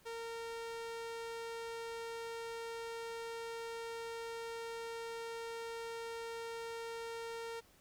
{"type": "tone with low-pass filter", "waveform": "sawtooth", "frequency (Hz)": 460, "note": "A#4", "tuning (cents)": -23, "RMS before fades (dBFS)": -44, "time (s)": [0.05, 7.61], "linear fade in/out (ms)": 20, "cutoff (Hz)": 9900, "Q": 0.54, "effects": ["pink hiss -66 dBFS RMS until 7.8 s"]}